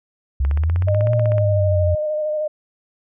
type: exponential two-way sweep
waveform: sine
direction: up then down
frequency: 65.4 to 115.9 to 85.7 Hz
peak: -15 dBFS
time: 0.4-1.95 s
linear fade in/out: 5 ms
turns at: 1.13 s
type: click train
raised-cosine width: 0.5 ms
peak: -17 dBFS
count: 16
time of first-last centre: 0.45-1.382 s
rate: 16.1 Hz
type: tone with vibrato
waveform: sine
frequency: 610 Hz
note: D#5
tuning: 34 cents flat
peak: -19 dBFS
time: 0.87-2.48 s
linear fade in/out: 10 ms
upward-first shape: square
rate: 13 Hz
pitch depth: 17 cents each way
effects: none